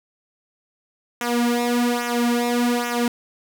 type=tone with flanger; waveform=sawtooth; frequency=240.3 Hz; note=B3; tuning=47 cents flat; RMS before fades=-21 dBFS; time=1.21-3.08 s; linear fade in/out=2 ms; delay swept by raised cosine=0.22 to 3.52 ms; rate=1.2 Hz; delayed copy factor=-0.8; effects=none